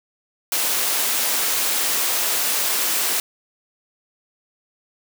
white high-pass noise, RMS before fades -21 dBFS, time 0.52-3.2 s, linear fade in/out 2 ms, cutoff 320 Hz, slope 12 dB/octave, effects none

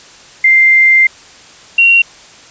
sine tone pair in turn, 2093 / 2748 Hz, C7 / F7, 0 / -29 cents, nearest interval perfect fourth, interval 471 cents, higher second, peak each -4 dBFS, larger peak neither, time 0.44-1.07 / 1.78-2.02 s, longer first, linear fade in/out 5 ms, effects white hiss -38 dBFS RMS until 2.5 s + resampled to 16000 Hz

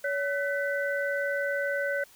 sine tone cluster, 565 / 1513 / 1982 Hz, C#5 / F#6 / B6, +33 / +38 / +6 cents, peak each -29 / -30 / -37 dBFS, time 0.04-2.04 s, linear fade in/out 5 ms, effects white hiss -56 dBFS RMS until 2.15 s

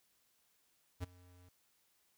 square tone with ADSR envelope, 89.7 Hz, F2, 47 cents sharp, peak -36 dBFS, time 1-1.49 s, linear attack 34 ms, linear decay 14 ms, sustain -24 dB, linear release 4 ms, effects white hiss -75 dBFS RMS until 2.17 s

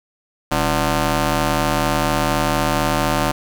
10% pulse ring-modulated tone, 155.56 Hz, D#3, in tune, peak -5 dBFS, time 0.51-3.32 s, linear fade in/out 10 ms, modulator 431 Hz, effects none

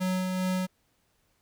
square tone with tremolo, 185 Hz, F#3, in tune, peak -26 dBFS, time 0-0.67 s, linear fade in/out 20 ms, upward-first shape sine, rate 2.5 Hz, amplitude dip 30%, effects pink hiss -71 dBFS RMS until 1.41 s

